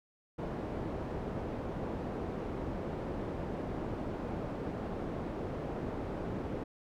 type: low-pass noise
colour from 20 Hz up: white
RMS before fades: -38 dBFS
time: 0.38-6.64 s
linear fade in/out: 10 ms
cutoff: 470 Hz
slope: 12 dB/octave
effects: none